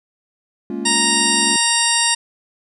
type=chord; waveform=triangle; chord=Bb minor seventh; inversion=third; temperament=just; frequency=209.8 / 233.1 / 279.7 / 349.6 Hz; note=Ab3 / Bb3 / Db4 / F4; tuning=+18 / 0 / +16 / +2 cents; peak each=-26 dBFS; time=0.7-1.56 s; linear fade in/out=2 ms
type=harmonic tone; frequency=932.3 Hz; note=A#5; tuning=in tune; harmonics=1 / 2 / 3 / 4 / 5 / 6 / 8 / 9 / 10; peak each=-23 / -23 / -23 / -23 / -23 / -23 / -23 / -23 / -23 dBFS; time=0.85-2.15 s; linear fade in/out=10 ms
effects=none